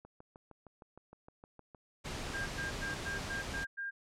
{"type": "click train", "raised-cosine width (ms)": 1, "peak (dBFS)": -38, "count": 12, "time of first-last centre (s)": [0.05, 1.748], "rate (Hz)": 6.48}
{"type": "noise", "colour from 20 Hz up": "pink", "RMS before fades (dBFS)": -40, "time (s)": [2.04, 3.65], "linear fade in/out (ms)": 20}
{"type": "tone bursts", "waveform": "sine", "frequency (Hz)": 1604, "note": "G6", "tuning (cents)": 39, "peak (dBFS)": -36, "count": 7, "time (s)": [2.33, 3.91], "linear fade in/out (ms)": 20, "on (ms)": 140, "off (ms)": 100}
{"effects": ["low-pass 7000 Hz 12 dB/octave", "MP3 96 kbps"]}